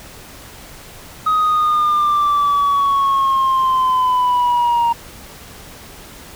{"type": "linear sweep", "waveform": "sine", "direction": "down", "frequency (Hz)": [1262, 932.3], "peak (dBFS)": -10, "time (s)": [1.26, 4.93], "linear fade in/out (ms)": 10, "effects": ["tanh soft clip ceiling -11 dBFS", "pink hiss -38 dBFS RMS until 6.35 s"]}